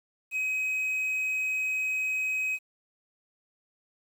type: tone with quantisation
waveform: triangle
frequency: 2532 Hz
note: D#7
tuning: 30 cents sharp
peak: -25 dBFS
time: 0.31-2.59 s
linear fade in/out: 50 ms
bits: 9
effects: none